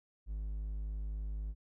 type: tone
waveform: triangle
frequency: 51.91 Hz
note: G#1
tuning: in tune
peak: -34 dBFS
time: 0.26-1.55 s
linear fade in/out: 50 ms
effects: none